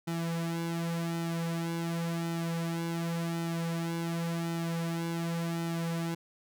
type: tone with flanger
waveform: sawtooth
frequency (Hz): 167.3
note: E3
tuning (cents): +26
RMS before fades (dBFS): -33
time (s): 0.07-6.15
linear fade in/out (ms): 10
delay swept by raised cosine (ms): 1.8 to 4.4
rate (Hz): 0.9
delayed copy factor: -0.8
effects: none